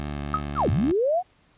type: tone with vibrato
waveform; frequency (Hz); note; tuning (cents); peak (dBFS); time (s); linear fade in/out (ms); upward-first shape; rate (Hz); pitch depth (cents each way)
15% pulse; 72.6; D2; -19; -23; 0-0.92; 0; sine; 3.5; 18
type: tone with exponential decay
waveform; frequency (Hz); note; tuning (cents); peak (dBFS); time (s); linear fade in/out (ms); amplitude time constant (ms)
sine; 1267; D#6; +31; -16; 0.34-0.45; 1; 22
type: linear two-way sweep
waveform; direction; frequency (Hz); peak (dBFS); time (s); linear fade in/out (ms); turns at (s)
sine; down then up; 1483 to 70.1 to 757; -19; 0.55-1.23; 50; 0.7
effects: pink hiss -61 dBFS RMS until 1.57 s + resampled to 8000 Hz